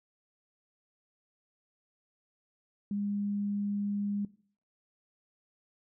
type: tone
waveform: sine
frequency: 203.3 Hz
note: G#3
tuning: 37 cents flat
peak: -30 dBFS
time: 2.91-4.25 s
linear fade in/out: 2 ms
effects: noise-tail reverb RT60 0.5 s tail -19 dB re dry